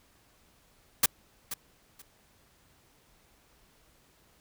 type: noise with echo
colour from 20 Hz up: white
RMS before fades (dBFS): -21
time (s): 1.03-1.06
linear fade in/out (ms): 5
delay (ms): 480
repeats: 2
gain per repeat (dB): -14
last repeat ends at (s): 2.02
effects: pink hiss -64 dBFS RMS until 4.4 s